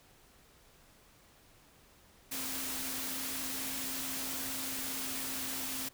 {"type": "tone in noise", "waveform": "sine", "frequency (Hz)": 264.2, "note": "C4", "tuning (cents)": 17, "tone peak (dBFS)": -46, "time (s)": [2.31, 5.89], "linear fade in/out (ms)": 10, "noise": "white", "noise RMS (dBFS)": -38, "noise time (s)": [2.31, 5.89], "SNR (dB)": -11, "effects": ["pink hiss -62 dBFS RMS until 5.93 s"]}